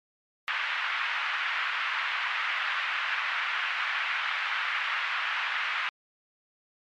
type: band-pass noise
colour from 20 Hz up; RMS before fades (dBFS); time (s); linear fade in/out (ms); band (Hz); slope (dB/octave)
pink; -30; 0.48-5.89; 0; 1200 to 2800; 24
effects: MP3 64 kbps